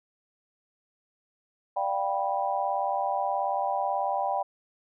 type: chord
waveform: sine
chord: G dominant seventh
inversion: second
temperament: just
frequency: 588 / 705.6 / 784 / 980 Hz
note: D5 / F5 / G5 / B5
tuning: +2 / +18 / 0 / -14 cents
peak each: -32 / -33 / -28 / -32 dBFS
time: 1.76-4.43 s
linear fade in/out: 10 ms
effects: none